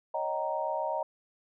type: chord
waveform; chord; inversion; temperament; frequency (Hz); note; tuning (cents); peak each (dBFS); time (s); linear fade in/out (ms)
sine; Eb dominant seventh; third; equal with one note detuned; 554.4 / 622.3 / 764.3 / 932.3; Db5 / Eb5 / G5 / Bb5; 0 / 0 / -44 / 0; -37 / -33 / -37 / -33; 0.14-1.03; 5
effects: none